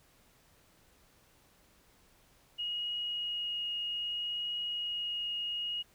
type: tone with vibrato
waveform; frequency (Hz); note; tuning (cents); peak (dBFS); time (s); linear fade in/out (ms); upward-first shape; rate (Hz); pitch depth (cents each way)
sine; 2880; F#7; -47; -33; 2.58-5.83; 20; triangle; 0.63; 8
effects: pink hiss -65 dBFS RMS until 5.94 s